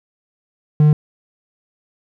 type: tone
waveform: triangle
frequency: 150.6 Hz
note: D3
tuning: 44 cents sharp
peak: -6 dBFS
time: 0.8-0.93 s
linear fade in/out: 2 ms
effects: none